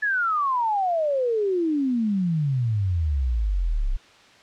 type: exponential sweep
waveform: sine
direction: down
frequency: 1736 to 30.73 Hz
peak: -20 dBFS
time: 0.02-3.97 s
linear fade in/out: 10 ms
effects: white hiss -51 dBFS RMS until 4.42 s + low-pass 4000 Hz 12 dB/octave